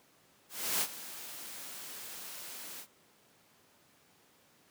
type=noise with ADSR envelope; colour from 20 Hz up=white; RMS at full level=-30 dBFS; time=0.49-2.87 s; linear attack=320 ms; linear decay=60 ms; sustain=-15 dB; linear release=73 ms; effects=pink hiss -65 dBFS RMS until 4.7 s + high-pass 150 Hz 12 dB/octave